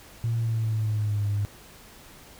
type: tone with pitch glide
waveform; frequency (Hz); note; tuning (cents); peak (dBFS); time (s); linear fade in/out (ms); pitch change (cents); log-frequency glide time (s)
sine; 115.5 to 102.31; A#2 to G#2; -16 to -25; -22; 0.24-1.45; 0; -209; 0.37-1.27
effects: tanh soft clip ceiling -19 dBFS + pink hiss -49 dBFS RMS until 2.39 s